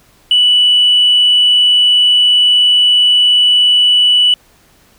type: tone with frequency modulation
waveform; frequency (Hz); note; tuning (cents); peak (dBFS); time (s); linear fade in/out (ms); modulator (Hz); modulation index
sine; 2961; F#7; +1; -5; 0.31-4.34; 2; 41.7; 0.24
effects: tanh soft clip ceiling -2 dBFS + pink hiss -49 dBFS RMS until 4.98 s